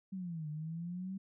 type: exponential two-way sweep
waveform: sine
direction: down then up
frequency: 195.2 to 149.4 to 195.2 Hz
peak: -38 dBFS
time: 0.12-1.18 s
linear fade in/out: 10 ms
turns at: 0.49 s
effects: none